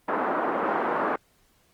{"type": "band-pass noise", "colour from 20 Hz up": "white", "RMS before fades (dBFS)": -26, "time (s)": [0.08, 1.16], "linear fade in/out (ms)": 5, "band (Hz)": [230, 1300], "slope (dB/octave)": 24, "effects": ["pink hiss -64 dBFS RMS until 1.73 s", "Opus 32 kbps"]}